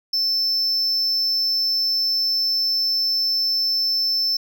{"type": "tone", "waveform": "triangle", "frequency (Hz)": 5300, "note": "E8", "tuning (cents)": 9, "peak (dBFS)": -17, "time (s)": [0.13, 4.37], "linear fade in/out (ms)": 5, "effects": []}